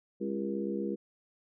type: harmonic tone with a mistuned harmonic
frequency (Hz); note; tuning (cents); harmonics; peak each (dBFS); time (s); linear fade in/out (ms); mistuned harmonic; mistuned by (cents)
68; C#2; -33; 3 / 4 / 5 / 6 / 7; -35 / -41 / -36 / -39 / -39; 0.2-0.96; 20; 6; -37
effects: none